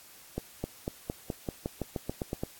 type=accelerating click train; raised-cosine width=2 ms; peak=-18 dBFS; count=13; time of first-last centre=0.38-2.435 s; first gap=260 ms; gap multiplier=0.92; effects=white hiss -53 dBFS RMS until 2.59 s + AAC 64 kbps